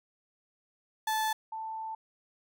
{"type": "tone pair in turn", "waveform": ["35% pulse", "sine"], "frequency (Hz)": [872, 884.7], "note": ["A5", "A5"], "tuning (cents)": [-16, 9], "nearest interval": "unison", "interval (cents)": 25, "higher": "second", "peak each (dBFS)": [-26, -35], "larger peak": "first", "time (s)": [[1.07, 1.33], [1.52, 1.95]], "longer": "second", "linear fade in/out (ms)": 5, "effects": []}